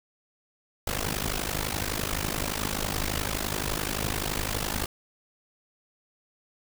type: noise with amplitude modulation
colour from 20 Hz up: pink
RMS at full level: -26 dBFS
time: 0.87-4.86 s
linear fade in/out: 5 ms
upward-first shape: sine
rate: 51.7 Hz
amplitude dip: 90%
effects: none